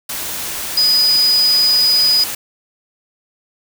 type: tone in noise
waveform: sine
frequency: 4960 Hz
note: D#8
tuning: 6 cents flat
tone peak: -10 dBFS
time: 0.77-2.24 s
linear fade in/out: 5 ms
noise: white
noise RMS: -24 dBFS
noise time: 0.09-2.35 s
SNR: +11 dB
effects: none